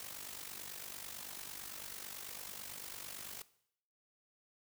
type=noise with amplitude modulation; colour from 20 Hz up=white; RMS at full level=-44 dBFS; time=0-3.42 s; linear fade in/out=2 ms; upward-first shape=sine; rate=49 Hz; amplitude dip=70%; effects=noise-tail reverb RT60 0.7 s tail -18 dB re dry